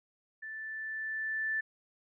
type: tone with level ramp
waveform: sine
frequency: 1760 Hz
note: A6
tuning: in tune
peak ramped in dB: -40 to -29 dBFS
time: 0.42-1.61 s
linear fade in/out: 10 ms
effects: none